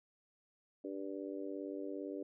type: harmonic tone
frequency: 97.6 Hz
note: G2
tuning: 7 cents flat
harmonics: 3 / 4 / 5 / 6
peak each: -43 / -45 / -47 / -49 dBFS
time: 0.84-2.23 s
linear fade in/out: 5 ms
effects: none